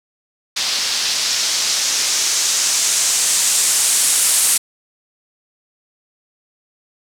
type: noise with low-pass filter sweep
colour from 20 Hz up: blue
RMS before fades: -17 dBFS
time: 0.56-4.58 s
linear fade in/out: 10 ms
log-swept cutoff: 4600 to 9400 Hz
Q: 1.7
effects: none